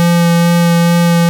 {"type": "tone with vibrato", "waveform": "square", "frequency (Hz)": 170.9, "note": "F3", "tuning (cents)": -37, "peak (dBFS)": -8, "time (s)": [0, 1.29], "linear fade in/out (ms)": 0, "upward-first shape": "sine", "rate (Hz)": 2.3, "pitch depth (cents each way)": 9, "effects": []}